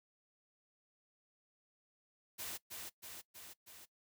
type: noise with echo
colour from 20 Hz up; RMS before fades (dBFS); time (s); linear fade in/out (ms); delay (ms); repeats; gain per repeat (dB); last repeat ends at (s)
white; -44; 2.38-2.58; 20; 320; 4; -3; 3.86
effects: noise-tail reverb RT60 0.1 s tail -20 dB re dry